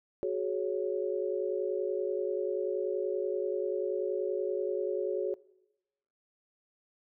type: chord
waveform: sine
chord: F# suspended second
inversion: none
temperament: equal with one note detuned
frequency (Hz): 370 / 420.4 / 554.4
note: F#4 / G#4 / C#5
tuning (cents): 0 / +21 / 0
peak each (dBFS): -32 / -33 / -35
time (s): 0.23-5.34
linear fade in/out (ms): 0
effects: noise-tail reverb RT60 0.9 s tail -21 dB re dry